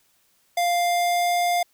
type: tone with pitch glide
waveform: square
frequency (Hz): 698.5 to 703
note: F5 to F5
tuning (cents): 0 to +11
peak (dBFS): -20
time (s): 0.57-1.63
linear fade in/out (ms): 5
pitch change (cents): +11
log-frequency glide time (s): 0.72-1.35
effects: white hiss -64 dBFS RMS until 1.73 s